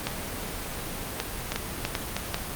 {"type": "clicks", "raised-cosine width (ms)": 0.2, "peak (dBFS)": -9, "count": 8, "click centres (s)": [0.07, 1.201, 1.52, 1.56, 1.851, 1.952, 2.166, 2.344], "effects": ["pink hiss -34 dBFS RMS until 2.55 s", "Opus 32 kbps"]}